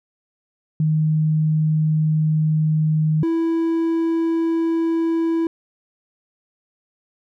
sine / triangle tone pair in turn, 155.56 / 329.6 Hz, D#3 / E4, 0 / 0 cents, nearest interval octave + minor second, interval 1300 cents, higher second, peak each -15 dBFS, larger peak neither, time 0.8-3.23 / 3.23-5.47 s, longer first, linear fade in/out 2 ms, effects none

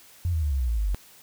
sine tone with pitch steps, 87.31 / 80.06 / 73.42 / 67.33 / 61.74 / 56.61 / 51.91 / 47.61 Hz, F2 / D#2 / D2 / C#2 / B1 / A1 / G#1 / G1, 0 / +50 / 0 / -50 / 0 / +50 / 0 / -50 cents, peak -22 dBFS, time 0.25-0.946 s, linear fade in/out 0 ms, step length 87 ms, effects white hiss -52 dBFS RMS until 1.22 s

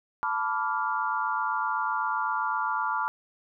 sine chord, B half-diminished seventh, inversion third, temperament equal with one note detuned, 880 / 987.8 / 1163.9 / 1396.9 Hz, A5 / B5 / D6 / F6, 0 / 0 / -16 / 0 cents, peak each -31 dBFS, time 0.23-3.08 s, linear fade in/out 0 ms, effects none

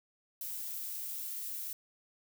violet noise, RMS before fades -40 dBFS, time 0.41-1.73 s, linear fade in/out 2 ms, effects none

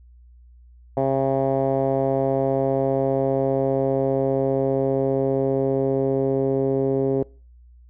10% pulse tone with low-pass filter sweep, 135 Hz, C#3, 45 cents flat, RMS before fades -21 dBFS, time 0.97-7.23 s, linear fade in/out 2 ms, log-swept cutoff 680 to 430 Hz, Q 2.3, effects noise-tail reverb RT60 0.4 s tail -25 dB re dry + added 60 Hz sine -46 dBFS peak until 7.89 s

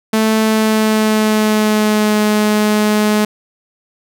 sawtooth tone with pitch glide, 219.3 to 211.6 Hz, A3 to G#3, -6 to +33 cents, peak -7 dBFS, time 0.13-3.25 s, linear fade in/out 5 ms, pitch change -61 cents, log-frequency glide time 0.39-2.21 s, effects none

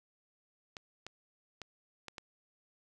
clicks, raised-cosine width 0.2 ms, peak -26 dBFS, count 5, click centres 0.768 / 1.066 / 1.617 / 2.083 / 2.182 s, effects none

